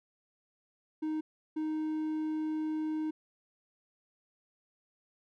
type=tone bursts at uneven times; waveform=triangle; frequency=311.1 Hz; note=D#4; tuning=in tune; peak=-29 dBFS; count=2; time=1.02-1.21 / 1.56-3.11 s; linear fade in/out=10 ms; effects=none